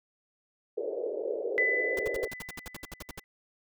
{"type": "band-pass noise", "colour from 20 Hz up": "pink", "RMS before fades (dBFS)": -33, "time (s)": [0.77, 2.28], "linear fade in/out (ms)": 10, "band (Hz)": [400, 550], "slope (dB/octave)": 48}
{"type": "tone with exponential decay", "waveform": "sine", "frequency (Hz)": 2000, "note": "B6", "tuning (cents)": 21, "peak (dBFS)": -22, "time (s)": [1.58, 3.24], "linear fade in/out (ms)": 0, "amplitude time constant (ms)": 360}
{"type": "noise bursts", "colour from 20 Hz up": "pink", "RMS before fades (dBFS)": -40, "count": 15, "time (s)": [1.97, 3.196], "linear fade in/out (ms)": 2, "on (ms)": 22, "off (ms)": 64}
{"effects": []}